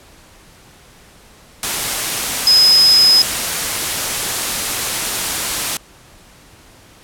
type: tone in noise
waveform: sine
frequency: 5070 Hz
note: D#8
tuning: 32 cents sharp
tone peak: -7 dBFS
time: 2.47-3.22 s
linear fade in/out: 2 ms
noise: white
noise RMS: -19 dBFS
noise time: 1.63-5.77 s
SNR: +9 dB
effects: pink hiss -45 dBFS RMS until 7.03 s + low-pass 12000 Hz 12 dB/octave